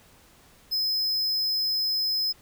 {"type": "tone", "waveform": "square", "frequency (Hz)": 5100, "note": "D#8", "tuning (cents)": 42, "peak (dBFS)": -24, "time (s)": [0.71, 2.33], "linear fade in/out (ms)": 20, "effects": ["pink hiss -56 dBFS RMS until 2.41 s"]}